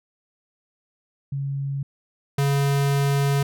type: tone pair in turn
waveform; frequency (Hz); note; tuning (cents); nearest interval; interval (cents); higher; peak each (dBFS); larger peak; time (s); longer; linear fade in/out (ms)
sine / square; 138.59 / 140.2; C#3 / C#3; 0 / +20; unison; 20; second; -24 / -19; second; 1.32-1.83 / 2.38-3.43; second; 5
effects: none